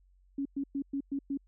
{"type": "tone bursts", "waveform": "sine", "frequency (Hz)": 277.4, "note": "C#4", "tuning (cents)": 1, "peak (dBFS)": -30, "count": 6, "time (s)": [0.38, 1.374], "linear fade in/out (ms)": 5, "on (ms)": 74, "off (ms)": 110, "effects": ["added 46 Hz sine -61 dBFS peak until 1.47 s"]}